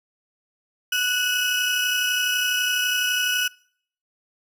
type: tone cluster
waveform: 35% pulse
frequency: 1481 / 2574 / 2930 Hz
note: F#6 / E7 / F#7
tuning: +1 / -42 / -18 cents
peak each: -22 / -27 / -23 dBFS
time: 0.92-3.48 s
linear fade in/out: 5 ms
effects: noise-tail reverb RT60 0.6 s tail -25 dB re dry